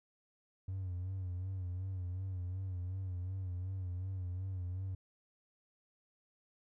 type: tone with vibrato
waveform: triangle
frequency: 92.5 Hz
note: F#2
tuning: in tune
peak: -34 dBFS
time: 0.68-4.95 s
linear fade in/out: 5 ms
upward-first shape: sine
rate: 2.7 Hz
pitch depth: 66 cents each way
effects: tanh soft clip ceiling -32 dBFS